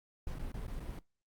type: noise with dropouts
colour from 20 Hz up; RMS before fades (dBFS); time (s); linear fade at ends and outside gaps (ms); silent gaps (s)
brown; -40; 0.27-0.99; 2; 0.386-0.393 / 0.519-0.541 / 0.668-0.678 / 0.798-0.803
effects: noise-tail reverb RT60 0.2 s tail -20 dB re dry + Opus 48 kbps